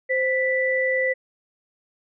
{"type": "tone pair together", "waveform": "sine", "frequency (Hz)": [520, 1974.6], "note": ["C5", "B6"], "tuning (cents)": [-11, -1], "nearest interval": "octave + major seventh", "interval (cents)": 2310, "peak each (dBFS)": -22, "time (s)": [0.09, 1.14], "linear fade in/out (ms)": 20, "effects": []}